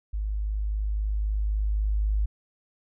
sine tone with level ramp, 51.91 Hz, G#1, in tune, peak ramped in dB -26 to -21 dBFS, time 0.13-2.26 s, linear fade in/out 10 ms, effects none

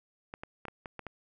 clicks, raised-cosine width 0.5 ms, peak -25 dBFS, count 7, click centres 0.339 / 0.435 / 0.653 / 0.683 / 0.858 / 0.993 / 1.067 s, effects none

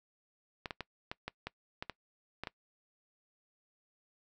clicks, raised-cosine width 0.3 ms, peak -22 dBFS, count 10, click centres 0.658 / 0.708 / 0.807 / 1.115 / 1.28 / 1.47 / 1.825 / 1.897 / 2.436 / 2.472 s, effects noise-tail reverb RT60 0.1 s tail -22 dB re dry

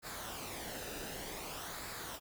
pink noise with flanger, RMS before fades -44 dBFS, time 0.02-2.2 s, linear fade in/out 50 ms, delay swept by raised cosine 0.33 to 0.92 ms, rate 0.54 Hz, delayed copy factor -0.55, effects none

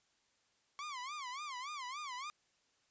sawtooth tone with vibrato, 1095 Hz, C#6, 22 cents flat, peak -38 dBFS, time 0.79-2.3 s, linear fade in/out 0 ms, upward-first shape sine, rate 3.5 Hz, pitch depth 190 cents each way, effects white hiss -75 dBFS RMS until 2.9 s + resampled to 16000 Hz

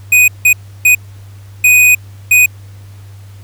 square tone bursts at uneven times, 2489 Hz, D#7, in tune, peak -5 dBFS, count 5, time 0.12-0.28 / 0.45-0.53 / 0.85-0.95 / 1.64-1.95 / 2.31-2.46 s, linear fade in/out 5 ms, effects added 99 Hz sine -31 dBFS peak until 3.43 s + pink hiss -46 dBFS RMS until 3.43 s

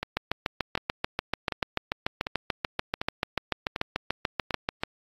two click trains, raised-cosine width 0.3 ms, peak -9 / -13 dBFS, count 33 / 7, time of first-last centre 0.17-4.835 / 0.03-4.508 s, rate 6.86 / 1.34 Hz, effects AAC 32 kbps

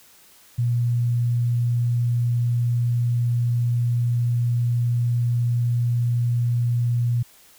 sine tone, 119.8 Hz, A#2, 48 cents sharp, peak -18 dBFS, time 0.58-7.23 s, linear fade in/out 10 ms, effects white hiss -52 dBFS RMS until 7.58 s

